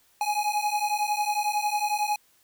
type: beating tone pair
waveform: square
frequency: 830.6 / 841.6 Hz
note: G#5 / G#5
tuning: 0 / +23 cents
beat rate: 11 Hz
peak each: -28 dBFS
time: 0.21-2.16 s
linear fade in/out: 2 ms
effects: white hiss -63 dBFS RMS until 2.43 s